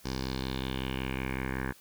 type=tone with low-pass filter sweep; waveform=10% pulse; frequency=65.41 Hz; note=C2; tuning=in tune; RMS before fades=-34 dBFS; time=0.04-1.73 s; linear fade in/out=20 ms; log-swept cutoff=5400 to 1700 Hz; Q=3.8; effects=white hiss -57 dBFS RMS until 1.8 s